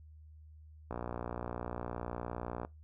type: click train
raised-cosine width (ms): 1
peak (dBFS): -24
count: 105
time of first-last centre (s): 0.91-2.649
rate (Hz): 59.8
effects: noise-tail reverb RT60 0.2 s tail -23 dB re dry + added 77 Hz sine -52 dBFS peak until 2.83 s